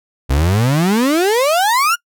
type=exponential sweep; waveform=35% pulse; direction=up; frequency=62.6 to 1459 Hz; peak=-10 dBFS; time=0.29-1.96 s; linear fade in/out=20 ms; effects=noise-tail reverb RT60 0.1 s tail -25 dB re dry